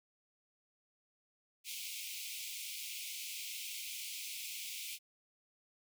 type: high-pass noise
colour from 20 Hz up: pink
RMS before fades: -44 dBFS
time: 1.64-4.99 s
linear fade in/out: 50 ms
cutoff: 2200 Hz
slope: 96 dB/octave
effects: none